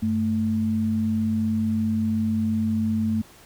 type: tone pair together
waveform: sine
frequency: 97.18 / 220 Hz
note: G2 / A3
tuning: -15 / 0 cents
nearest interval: octave + major second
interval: 1415 cents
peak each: -28 / -21 dBFS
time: 0.02-3.22 s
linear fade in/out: 10 ms
effects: pink hiss -50 dBFS RMS until 3.45 s